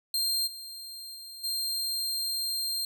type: tone with level steps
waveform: sawtooth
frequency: 4186 Hz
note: C8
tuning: in tune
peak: -23 / -37 / -39 / -26 dBFS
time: 0.14-2.85 s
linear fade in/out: 2 ms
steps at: 0.46 / 1.14 / 1.43 s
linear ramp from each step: 20 ms
effects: none

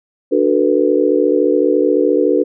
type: chord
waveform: sine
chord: B minor seventh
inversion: first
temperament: just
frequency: 296.3 / 370.4 / 444.5 / 493.9 Hz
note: D4 / F#4 / A4 / B4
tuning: +15 / +2 / +18 / 0 cents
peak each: -16 dBFS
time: 0.31-2.44 s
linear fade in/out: 20 ms
effects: none

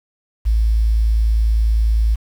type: tone with quantisation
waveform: sine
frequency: 55 Hz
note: A1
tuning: in tune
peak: -12 dBFS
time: 0.45-2.16 s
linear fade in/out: 20 ms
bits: 7
effects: none

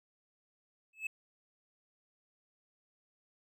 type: tone with exponential growth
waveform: triangle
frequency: 2600 Hz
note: E7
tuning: 24 cents flat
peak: -29 dBFS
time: 0.93-1.07 s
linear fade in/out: 5 ms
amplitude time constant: 30 ms
effects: none

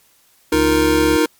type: chord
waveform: square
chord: Eb suspended second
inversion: none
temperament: just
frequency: 311.1 / 350 / 466.7 Hz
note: Eb4 / F4 / Bb4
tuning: 0 / +4 / +2 cents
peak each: -16 / -20 / -18 dBFS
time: 0.52-1.26 s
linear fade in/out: 5 ms
type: harmonic tone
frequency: 70.1 Hz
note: C#2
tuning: 20 cents sharp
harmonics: 1 / 2 / 3 / 4 / 5 / 6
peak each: -24 / -30 / -34 / -36 / -38 / -40 dBFS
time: 0.53-1.17 s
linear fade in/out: 5 ms
effects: white hiss -55 dBFS RMS until 1.39 s + MP3 96 kbps

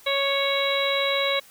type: harmonic tone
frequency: 554.4 Hz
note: C#5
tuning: in tune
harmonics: 1 / 2 / 3 / 4 / 5 / 6 / 7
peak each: -25 / -30 / -35 / -27 / -36 / -33 / -27 dBFS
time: 0.06-1.4 s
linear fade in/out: 10 ms
effects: white hiss -51 dBFS RMS until 1.5 s

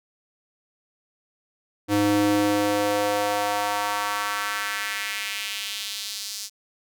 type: tone with high-pass filter sweep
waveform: square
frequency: 102.8 Hz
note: G#2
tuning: 17 cents flat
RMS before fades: -25 dBFS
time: 1.88-6.5 s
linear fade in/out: 50 ms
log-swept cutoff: 230 to 5400 Hz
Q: 1.9
effects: none

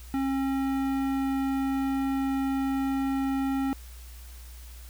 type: tone with tanh clipping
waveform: sine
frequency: 270.1 Hz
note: C#4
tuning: 45 cents flat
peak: -27 dBFS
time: 0.14-3.73 s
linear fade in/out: 0 ms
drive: 16 dB
effects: added 60 Hz sine -42 dBFS peak until 4.89 s + white hiss -52 dBFS RMS until 4.89 s

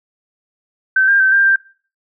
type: tone with pitch steps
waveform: sine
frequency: 1541 / 1600 / 1544 / 1591 / 1578 Hz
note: G6 / G6 / G6 / G6 / G6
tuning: -30 / +35 / -27 / +25 / +11 cents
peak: -9 dBFS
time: 0.96-1.56 s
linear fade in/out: 5 ms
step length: 120 ms
effects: noise-tail reverb RT60 0.4 s tail -19 dB re dry

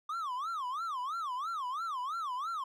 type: tone with vibrato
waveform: triangle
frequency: 1162 Hz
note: D6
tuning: 19 cents flat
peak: -32 dBFS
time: 0.09-2.64 s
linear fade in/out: 5 ms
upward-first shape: sine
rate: 3 Hz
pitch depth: 290 cents each way
effects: none

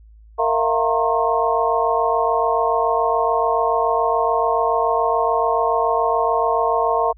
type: tone cluster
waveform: sine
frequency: 461.3 / 657 / 704 / 921 / 1075 Hz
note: A#4 / E5 / F5 / A#5 / C6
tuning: -18 / -6 / +14 / -21 / +47 cents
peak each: -22 dBFS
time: 0.38-7.13 s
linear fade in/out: 20 ms
effects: added 54 Hz sine -43 dBFS peak until 7.17 s

